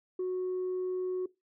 sine tone, 367.8 Hz, F#4, 10 cents flat, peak -28 dBFS, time 0.19-1.26 s, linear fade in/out 5 ms, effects noise-tail reverb RT60 0.2 s tail -20 dB re dry + tanh soft clip ceiling -28 dBFS

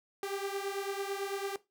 sawtooth beating tone pair, 392 / 401 Hz, G4 / G4, 0 / +39 cents, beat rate 9 Hz, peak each -33 / -35 dBFS, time 0.23-1.56 s, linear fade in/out 2 ms, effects noise-tail reverb RT60 0.2 s tail -17 dB re dry

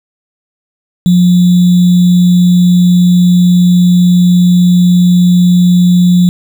sine tone with sample-and-hold, 178.2 Hz, F3, 35 cents sharp, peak -3 dBFS, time 1.06-6.29 s, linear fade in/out 0 ms, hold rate 3675 Hz, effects none

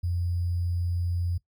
sine tone with sample-and-hold, 87.31 Hz, F2, in tune, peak -25 dBFS, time 0.03-1.38 s, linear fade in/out 10 ms, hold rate 4900 Hz, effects noise-tail reverb RT60 0.1 s tail -18 dB re dry

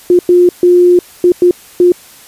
sine tone bursts at uneven times, 355.1 Hz, F4, 29 cents sharp, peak -3 dBFS, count 6, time 0.1-0.19 / 0.29-0.49 / 0.63-0.99 / 1.24-1.32 / 1.42-1.51 / 1.8-1.92 s, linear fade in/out 2 ms, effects white hiss -38 dBFS RMS until 2.27 s + resampled to 32000 Hz

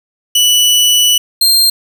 sawtooth tone pair in turn, 2960 / 4186 Hz, F#7 / C8, 0 / 0 cents, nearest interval tritone, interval 600 cents, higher second, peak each -4 dBFS, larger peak neither, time 0.35-1.18 / 1.41-1.7 s, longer first, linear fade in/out 5 ms, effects 7-bit

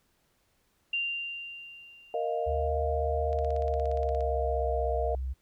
sine tone with exponential decay, 2781 Hz, F7, 8 cents flat, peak -26 dBFS, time 0.93-2.68 s, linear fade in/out 5 ms, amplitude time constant 380 ms
sine chord, Bb suspended fourth, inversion none, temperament equal, 466.2 / 622.3 / 698.5 Hz, Bb4 / Eb5 / F5, 0 / 0 / 0 cents, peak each -32 dBFS, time 2.14-5.15 s, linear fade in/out 2 ms
sine tone with pitch glide, 74.2 to 64.97 Hz, D2 to C2, +18 to -12 cents, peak -30 dBFS, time 2.46-5.34 s, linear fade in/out 20 ms, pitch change -230 cents, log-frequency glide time 3.31-4.88 s
click train, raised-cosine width 0.2 ms, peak -32 dBFS, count 16, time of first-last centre 3.33-4.207 s, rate 17.1 Hz
effects pink hiss -71 dBFS RMS until 5.41 s

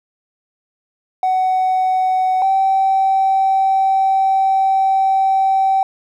triangle tone pair in turn, 748 / 771.7 Hz, F#5 / G5, +19 / -27 cents, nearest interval minor second, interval 54 cents, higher second, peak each -10 / -8 dBFS, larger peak second, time 1.23-2.42 / 2.42-5.83 s, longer second, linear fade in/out 2 ms, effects tanh soft clip ceiling -9 dBFS

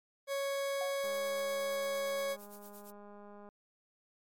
40% pulse tone, 554.4 Hz, C#5, in tune, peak -32 dBFS, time 0.27-2.37 s, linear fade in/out 50 ms
sine tone with exponential decay, 729 Hz, F#5, 26 cents flat, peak -37 dBFS, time 0.81-1.07 s, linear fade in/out 1 ms, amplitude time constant 56 ms
violet noise with tremolo, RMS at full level -50 dBFS, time 1.02-2.91 s, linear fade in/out 10 ms, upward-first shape sine, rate 8.7 Hz, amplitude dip 85%
click train, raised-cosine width 1 ms, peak -40 dBFS, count 503, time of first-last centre 1.04-3.489 s, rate 205 Hz
effects MP3 64 kbps

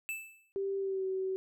square tone with exponential decay, 2637 Hz, E7, in tune, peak -33 dBFS, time 0.09-0.52 s, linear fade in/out 0 ms, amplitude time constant 92 ms
sine tone with pitch glide, 392 to 379.1 Hz, G4 to F#4, 0 to +42 cents, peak -31 dBFS, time 0.56-1.36 s, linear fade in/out 0 ms, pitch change -58 cents, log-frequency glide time 0.78-1.05 s
effects none

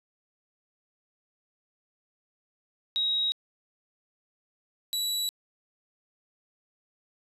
sine / sawtooth tone pair in turn, 3808 / 3926 Hz, A#7 / B7, +36 / -11 cents, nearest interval minor second, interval 53 cents, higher second, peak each -24 dBFS, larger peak neither, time 2.96-3.32 / 4.93-5.29 s, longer neither, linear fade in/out 0 ms, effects resampled to 32000 Hz + 10-bit

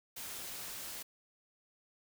white noise, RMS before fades -44 dBFS, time 0.16-1.03 s, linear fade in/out 10 ms, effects none

